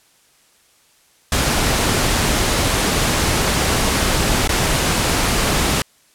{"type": "noise with dropouts", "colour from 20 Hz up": "pink", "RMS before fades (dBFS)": -17, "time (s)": [1.32, 5.82], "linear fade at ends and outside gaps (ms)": 2, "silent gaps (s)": [4.476, 4.491], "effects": ["white hiss -55 dBFS RMS until 6.14 s", "low-pass 11000 Hz 12 dB/octave"]}